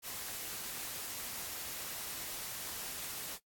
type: noise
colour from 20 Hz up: white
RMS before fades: -42 dBFS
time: 0.02-3.39 s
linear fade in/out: 50 ms
effects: noise-tail reverb RT60 0.1 s tail -17 dB re dry + AAC 64 kbps